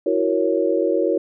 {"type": "chord", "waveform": "sine", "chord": "F# dominant seventh", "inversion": "third", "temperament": "equal", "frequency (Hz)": [329.6, 370, 466.2, 554.4], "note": ["E4", "F#4", "A#4", "C#5"], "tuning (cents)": [0, 0, 0, 0], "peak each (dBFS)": -22, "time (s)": [0.06, 1.18], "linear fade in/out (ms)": 5, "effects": []}